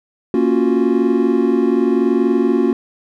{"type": "chord", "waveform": "triangle", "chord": "Gb major seventh", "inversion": "first", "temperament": "equal", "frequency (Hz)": [233.1, 277.2, 349.2, 370], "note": ["Bb3", "Db4", "F4", "Gb4"], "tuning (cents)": [0, 0, 0, 0], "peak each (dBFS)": -16, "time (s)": [0.34, 2.73], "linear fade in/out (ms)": 2, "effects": []}